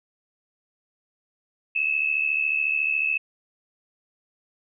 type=tone pair together; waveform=sine; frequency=2563 / 2637 Hz; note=E7 / E7; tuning=-49 / 0 cents; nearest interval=unison; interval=49 cents; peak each=-24 dBFS; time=1.75-3.18 s; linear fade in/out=10 ms; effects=none